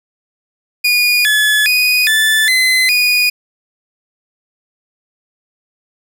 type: tone with pitch steps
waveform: 30% pulse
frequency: 2446 / 1714 / 2483 / 1751 / 2040 / 2464 Hz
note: D#7 / A6 / D#7 / A6 / C7 / D#7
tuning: -30 / -46 / -4 / -9 / -44 / -17 cents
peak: -7 dBFS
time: 0.84-3.3 s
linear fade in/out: 10 ms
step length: 410 ms
effects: none